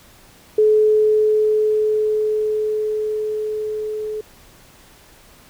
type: tone with level ramp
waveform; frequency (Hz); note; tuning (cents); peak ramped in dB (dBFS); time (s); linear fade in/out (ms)
sine; 428.7; A4; -45; -10 to -23; 0.58-4.21; 5
effects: pink hiss -48 dBFS RMS until 5.49 s